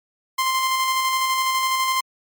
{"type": "tone with tremolo", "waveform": "sawtooth", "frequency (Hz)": 1046.5, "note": "C6", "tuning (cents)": 0, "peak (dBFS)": -14, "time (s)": [0.38, 2.01], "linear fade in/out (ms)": 10, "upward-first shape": "square", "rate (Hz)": 12, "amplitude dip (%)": 25, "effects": ["MP3 96 kbps"]}